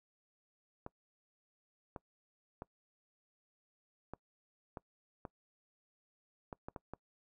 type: clicks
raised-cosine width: 1 ms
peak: -29 dBFS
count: 10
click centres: 0.864 / 1.962 / 2.621 / 4.136 / 4.772 / 5.252 / 6.528 / 6.685 / 6.762 / 6.936 s
effects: noise-tail reverb RT60 0.1 s tail -24 dB re dry